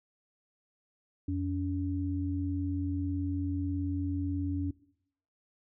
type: tone pair together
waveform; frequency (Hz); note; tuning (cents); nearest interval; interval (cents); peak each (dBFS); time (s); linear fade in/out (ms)
sine; 88.3 / 283.2; F2 / C#4; +20 / +37; octave + minor sixth; 2017; -32 / -32; 1.28-4.71; 5
effects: noise-tail reverb RT60 0.7 s tail -20 dB re dry